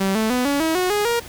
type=tone with pitch steps; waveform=sawtooth; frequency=193.4 / 219.6 / 249.4 / 283.2 / 321.5 / 365.1 / 414.6 / 470.7 Hz; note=G3 / A3 / B3 / C#4 / E4 / F#4 / G#4 / A#4; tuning=-23 / -3 / +17 / +37 / -43 / -23 / -3 / +17 cents; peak=-14 dBFS; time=0-1.2 s; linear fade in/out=10 ms; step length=150 ms; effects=pink hiss -39 dBFS RMS until 1.28 s